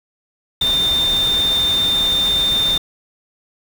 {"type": "tone in noise", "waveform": "sine", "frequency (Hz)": 3607, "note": "A7", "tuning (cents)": 42, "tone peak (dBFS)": -14, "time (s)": [0.61, 2.78], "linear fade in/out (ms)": 5, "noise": "pink", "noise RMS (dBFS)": -27, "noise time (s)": [0.61, 2.78], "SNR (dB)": 10, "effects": []}